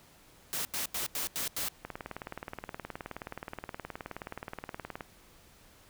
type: noise bursts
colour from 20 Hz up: white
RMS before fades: -34 dBFS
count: 6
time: 0.53-1.685 s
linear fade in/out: 0 ms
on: 120 ms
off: 87 ms
type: click train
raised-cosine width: 0.5 ms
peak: -23 dBFS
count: 61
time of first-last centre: 1.85-5.008 s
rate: 19 Hz
effects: pink hiss -59 dBFS RMS until 5.89 s

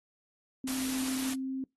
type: tone with pitch glide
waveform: sine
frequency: 261.6 to 264.6 Hz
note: C4 to C4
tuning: 0 to +20 cents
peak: -32 dBFS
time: 0.64-1.64 s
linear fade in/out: 2 ms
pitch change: +20 cents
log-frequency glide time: 1.09-1.52 s
type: noise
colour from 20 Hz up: white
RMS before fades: -37 dBFS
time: 0.67-1.34 s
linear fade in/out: 5 ms
effects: noise-tail reverb RT60 0.2 s tail -25 dB re dry + AAC 32 kbps

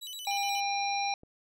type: tone with vibrato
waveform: sawtooth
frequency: 3421 Hz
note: A7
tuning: 49 cents flat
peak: -36 dBFS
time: 0.01-0.61 s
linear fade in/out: 20 ms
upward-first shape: square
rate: 8.3 Hz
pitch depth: 230 cents each way
type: harmonic tone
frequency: 801 Hz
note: G5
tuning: 37 cents sharp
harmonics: 1 / 3 / 5 / 7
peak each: -30 / -35 / -37 / -38 dBFS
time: 0.27-1.14 s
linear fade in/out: 2 ms
type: click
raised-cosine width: 2 ms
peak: -39 dBFS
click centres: 1.234 s
effects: none

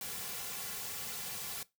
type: noise with comb filter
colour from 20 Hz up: white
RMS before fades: -41 dBFS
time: 0.01-1.63 s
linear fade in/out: 2 ms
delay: 3.2 ms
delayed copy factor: -0.95
effects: noise-tail reverb RT60 0.2 s tail -19 dB re dry

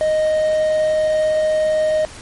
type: tone with quantisation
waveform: triangle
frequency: 621 Hz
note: D#5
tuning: 3 cents flat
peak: -12 dBFS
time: 0.01-2.05 s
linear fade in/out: 0 ms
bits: 6
effects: pink hiss -37 dBFS RMS until 2.21 s + MP3 48 kbps

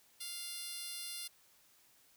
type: tone with high-pass filter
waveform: 10% pulse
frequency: 698.5 Hz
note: F5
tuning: in tune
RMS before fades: -44 dBFS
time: 0.2-1.28 s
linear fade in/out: 10 ms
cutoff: 5200 Hz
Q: 0.77
effects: white hiss -67 dBFS RMS until 2.16 s

